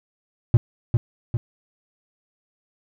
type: tone with echo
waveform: triangle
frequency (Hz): 117.5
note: A#2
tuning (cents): +14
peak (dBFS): -7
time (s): 0.54-0.57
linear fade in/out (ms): 0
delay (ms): 400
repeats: 2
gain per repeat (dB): -5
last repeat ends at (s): 1.37
effects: none